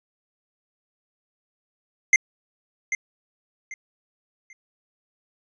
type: tone with echo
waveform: square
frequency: 2093 Hz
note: C7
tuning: in tune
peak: -12 dBFS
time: 2.13-2.16 s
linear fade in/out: 2 ms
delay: 790 ms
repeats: 3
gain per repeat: -11 dB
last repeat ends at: 4.53 s
effects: resampled to 16000 Hz